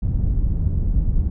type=low-pass noise; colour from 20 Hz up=pink; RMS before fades=-19 dBFS; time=0.02-1.3 s; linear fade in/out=10 ms; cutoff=110 Hz; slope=12 dB/octave; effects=none

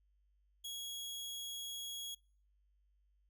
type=tone; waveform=sawtooth; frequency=3322 Hz; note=G#7; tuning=in tune; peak=-39 dBFS; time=0.64-2.15 s; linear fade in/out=10 ms; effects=noise-tail reverb RT60 0.5 s tail -26 dB re dry + added 50 Hz sine -70 dBFS peak until 3.29 s

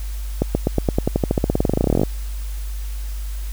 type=accelerating click train; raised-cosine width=2 ms; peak=-3 dBFS; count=29; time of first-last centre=0.42-2.034 s; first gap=130 ms; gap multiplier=0.93; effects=added 50 Hz sine -24 dBFS peak until 3.52 s + white hiss -42 dBFS RMS until 3.52 s

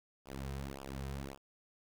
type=tone with flanger; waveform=sawtooth; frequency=68 Hz; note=C#2; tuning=33 cents flat; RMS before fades=-43 dBFS; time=0.25-1.38 s; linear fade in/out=50 ms; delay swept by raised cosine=0.48 to 3.58 ms; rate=1.8 Hz; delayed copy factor=-1; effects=11-bit

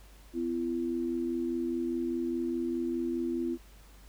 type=tone pair together; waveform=sine; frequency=253.6 / 338.5 Hz; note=B3 / E4; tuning=+46 / +46 cents; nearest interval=perfect fourth; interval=500 cents; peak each=-33 / -31 dBFS; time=0.33-3.58 s; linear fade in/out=50 ms; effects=added 50 Hz sine -52 dBFS peak until 4.08 s + pink hiss -59 dBFS RMS until 4.08 s

